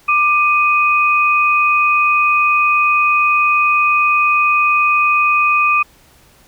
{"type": "tone pair together", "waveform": "sine", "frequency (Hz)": [1188.7, 2500], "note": ["D6", "D#7"], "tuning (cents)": [21, 8], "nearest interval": "octave + minor second", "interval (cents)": 1287, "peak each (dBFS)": -13, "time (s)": [0.08, 5.83], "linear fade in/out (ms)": 10, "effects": ["pink hiss -49 dBFS RMS until 6.47 s"]}